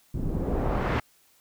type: noise with low-pass filter sweep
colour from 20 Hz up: pink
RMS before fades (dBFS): -27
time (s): 0.14-1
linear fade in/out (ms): 5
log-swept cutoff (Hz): 200 to 2000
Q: 0.92
effects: white hiss -62 dBFS RMS until 1.4 s